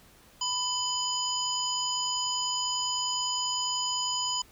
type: harmonic tone with a mistuned harmonic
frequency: 993 Hz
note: B5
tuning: 9 cents sharp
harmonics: 1 / 3 / 5 / 7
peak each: -33 / -33 / -33 / -33 dBFS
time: 0.41-4.42 s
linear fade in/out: 5 ms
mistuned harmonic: 3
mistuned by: +29 cents
effects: pink hiss -57 dBFS RMS until 4.51 s